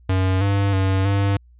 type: tone with pitch steps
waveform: square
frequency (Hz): 94 / 99.5 / 95.6 / 99.5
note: F#2 / G2 / G2 / G2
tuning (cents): +28 / +26 / -43 / +26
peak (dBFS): -17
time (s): 0.09-1.37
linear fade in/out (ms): 5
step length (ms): 320
effects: added 60 Hz sine -47 dBFS peak until 1.59 s + resampled to 8000 Hz